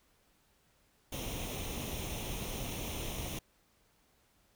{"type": "noise with comb filter", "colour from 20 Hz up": "pink", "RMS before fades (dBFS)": -39, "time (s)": [1.12, 3.39], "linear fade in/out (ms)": 5, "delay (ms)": 0.32, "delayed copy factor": 0.65, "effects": ["pink hiss -70 dBFS RMS until 4.55 s"]}